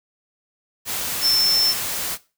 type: tone in noise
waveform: sine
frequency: 5340 Hz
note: E8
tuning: 22 cents sharp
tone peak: -14 dBFS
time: 1.21-1.75 s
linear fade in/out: 50 ms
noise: white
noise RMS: -26 dBFS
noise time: 0.85-2.18 s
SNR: +9 dB
effects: noise-tail reverb RT60 0.3 s tail -18 dB re dry